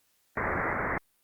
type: low-pass noise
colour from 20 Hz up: white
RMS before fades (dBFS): -30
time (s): 0.37-0.98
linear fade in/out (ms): 2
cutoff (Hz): 2100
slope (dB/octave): 96
effects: white hiss -70 dBFS RMS until 1.23 s + Opus 48 kbps